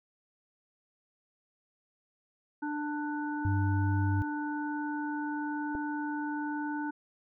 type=harmonic tone; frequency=296.5 Hz; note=D4; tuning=17 cents sharp; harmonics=1 / 3 / 5; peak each=-33 / -38 / -40 dBFS; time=2.62-6.91 s; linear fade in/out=10 ms
type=tone; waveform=sine; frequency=98 Hz; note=G2; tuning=in tune; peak=-26 dBFS; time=3.45-4.22 s; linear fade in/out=0 ms
type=clicks; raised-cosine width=2 ms; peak=-28 dBFS; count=2; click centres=5.75 / 5.753 s
effects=none